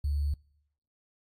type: tone with sample-and-hold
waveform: sine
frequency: 72.3 Hz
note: D2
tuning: 27 cents flat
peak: -26 dBFS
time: 0.04-0.34 s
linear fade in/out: 5 ms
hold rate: 4410 Hz
effects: noise-tail reverb RT60 0.8 s tail -26 dB re dry + AAC 64 kbps